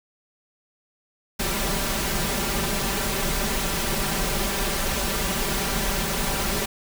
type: noise with comb filter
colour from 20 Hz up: pink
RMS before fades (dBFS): -25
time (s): 1.39-6.66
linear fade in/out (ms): 10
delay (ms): 5.1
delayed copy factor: +0.7
effects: none